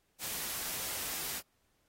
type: noise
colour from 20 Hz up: white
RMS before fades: -38 dBFS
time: 0.19-1.42 s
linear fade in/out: 50 ms
effects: pink hiss -75 dBFS RMS until 1.88 s + AAC 48 kbps